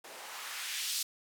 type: noise with band-pass filter sweep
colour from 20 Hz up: blue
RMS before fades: -39 dBFS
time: 0.04-1.03 s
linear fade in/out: 5 ms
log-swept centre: 460 to 4900 Hz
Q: 1.1
effects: none